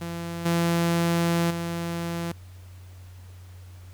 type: tone with level steps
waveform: sawtooth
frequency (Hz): 169.5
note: E3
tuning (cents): +49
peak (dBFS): -27 / -17 / -24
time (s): 0.01-2.32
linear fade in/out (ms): 5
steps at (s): 0.45 / 1.5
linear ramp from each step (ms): 10
effects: added 91 Hz sine -42 dBFS peak until 3.93 s + pink hiss -56 dBFS RMS until 3.93 s